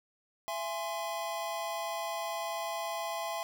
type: chord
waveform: square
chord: E augmented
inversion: none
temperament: equal with one note detuned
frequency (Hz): 670.4 / 830.6 / 1046.5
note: E5 / G#5 / B#5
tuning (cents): +29 / 0 / 0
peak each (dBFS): -38 / -40 / -40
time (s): 0.48-3.43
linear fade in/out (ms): 0
effects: none